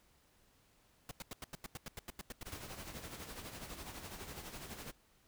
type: noise bursts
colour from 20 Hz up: pink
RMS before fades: -45 dBFS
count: 14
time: 1.09-2.542 s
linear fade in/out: 2 ms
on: 22 ms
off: 88 ms
type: noise with tremolo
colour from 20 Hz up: pink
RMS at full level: -46 dBFS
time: 2.45-4.92 s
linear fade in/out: 20 ms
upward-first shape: sine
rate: 12 Hz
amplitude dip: 55%
effects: pink hiss -70 dBFS RMS until 5.27 s